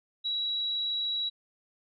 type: tone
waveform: sine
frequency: 3891 Hz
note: B7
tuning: 27 cents flat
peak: -28 dBFS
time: 0.24-1.3 s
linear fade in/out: 20 ms
effects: none